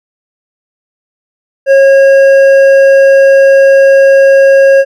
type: tone with hard clipping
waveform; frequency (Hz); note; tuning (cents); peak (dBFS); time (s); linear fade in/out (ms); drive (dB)
sine; 545; C#5; -29; -3; 1.66-4.85; 50; 7
effects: none